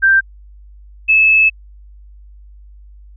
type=tone pair in turn; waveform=sine; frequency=1572 / 2605 Hz; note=G6 / E7; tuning=+4 / -21 cents; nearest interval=major sixth; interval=875 cents; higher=second; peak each=-7 dBFS; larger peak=neither; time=0.02-0.21 / 1.08-1.5 s; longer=second; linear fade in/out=20 ms; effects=added 50 Hz sine -37 dBFS peak until 3.16 s